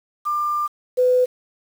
sine tone pair in turn, 1194 / 502 Hz, D6 / B4, +28 / +28 cents, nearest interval octave + minor third, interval 1500 cents, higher first, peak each -19 / -13 dBFS, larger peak second, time 0.25-0.68 / 0.97-1.26 s, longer first, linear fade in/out 20 ms, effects 7-bit

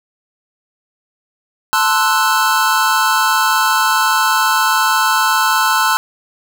square chord, F# half-diminished seventh, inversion first, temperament equal, 880 / 1046.5 / 1318.5 / 1480 Hz, A5 / C6 / E6 / F#6, 0 / 0 / 0 / 0 cents, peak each -18 dBFS, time 1.73-5.97 s, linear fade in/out 0 ms, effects none

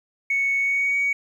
sine tone with pitch glide, 2217 to 2251 Hz, C#7 to C#7, 0 to +26 cents, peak -18 dBFS, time 0.3-1.13 s, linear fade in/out 5 ms, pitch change +26 cents, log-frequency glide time 0.58-0.98 s, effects tanh soft clip ceiling -15 dBFS + 9-bit

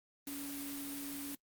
sine tone in noise, 281.8 Hz, C#4, 29 cents sharp, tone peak -42 dBFS, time 0.27-1.35 s, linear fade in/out 2 ms, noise white, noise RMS -45 dBFS, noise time 0.27-1.35 s, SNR 0 dB, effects noise-tail reverb RT60 0.1 s tail -24 dB re dry + Opus 32 kbps

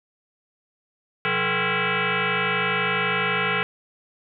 sine tone with frequency modulation, 482 Hz, B4, 42 cents flat, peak -20 dBFS, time 1.25-3.63 s, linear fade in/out 0 ms, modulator 304 Hz, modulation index 7.9, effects none

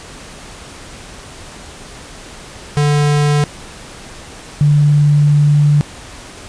square / sine tone pair in turn, 146.83 / 146.83 Hz, D3 / D3, 0 / 0 cents, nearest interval unison, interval 0 cents, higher neither, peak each -11 / -7 dBFS, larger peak second, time 2.77-3.44 / 4.61-5.81 s, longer second, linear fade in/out 0 ms, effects pink hiss -34 dBFS RMS until 6.48 s + resampled to 22050 Hz

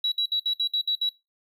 triangle tone bursts, 3900 Hz, B7, 23 cents flat, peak -18 dBFS, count 8, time 0.04-1.092 s, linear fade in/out 5 ms, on 79 ms, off 60 ms, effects noise-tail reverb RT60 0.2 s tail -21 dB re dry + tanh soft clip ceiling -20 dBFS

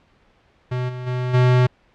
square tone with level steps, 125.5 Hz, B2, 28 cents sharp, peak -22 / -29 / -22 / -13 dBFS, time 0.71-1.67 s, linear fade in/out 10 ms, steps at 0.88 / 1.06 / 1.33 s, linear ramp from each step 20 ms, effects pink hiss -58 dBFS RMS until 1.94 s + low-pass 3000 Hz 12 dB/octave

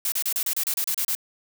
blue noise bursts, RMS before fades -25 dBFS, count 11, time 0.05-1.151 s, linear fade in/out 2 ms, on 71 ms, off 32 ms, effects none

